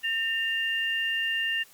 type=tone pair together; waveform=sine; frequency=1816.9 / 2794 Hz; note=A#6 / F7; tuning=-45 / 0 cents; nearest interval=perfect fifth; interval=745 cents; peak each=-28 dBFS; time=0.03-1.64 s; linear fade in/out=20 ms; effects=white hiss -55 dBFS RMS until 1.73 s + Opus 48 kbps